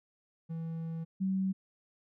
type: tone pair in turn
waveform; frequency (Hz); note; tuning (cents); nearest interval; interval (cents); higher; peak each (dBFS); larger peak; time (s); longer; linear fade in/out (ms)
triangle / sine; 163.7 / 190.6; E3 / G3; -12 / -48; minor third; 264; second; -33 / -28; second; 0.49-1.05 / 1.2-1.53; first; 20
effects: none